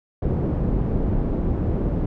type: low-pass noise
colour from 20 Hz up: pink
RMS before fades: -22 dBFS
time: 0.22-2.06 s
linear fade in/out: 5 ms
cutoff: 380 Hz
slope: 12 dB/octave
effects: none